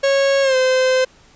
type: tone with pitch glide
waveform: 45% pulse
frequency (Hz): 550 to 516.1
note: C#5 to C5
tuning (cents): -14 to -24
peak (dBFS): -13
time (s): 0.03-1.05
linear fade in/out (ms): 10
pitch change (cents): -110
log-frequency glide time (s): 0.42-0.56
effects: pink hiss -50 dBFS RMS until 1.35 s + resampled to 16000 Hz